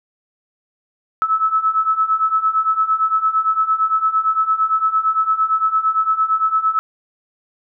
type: beating tone pair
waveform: sine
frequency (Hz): 1297 / 1305.8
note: E6 / E6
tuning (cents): -28 / -17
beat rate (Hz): 8.8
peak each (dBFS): -19 / -16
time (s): 1.22-6.79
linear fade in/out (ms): 0
effects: none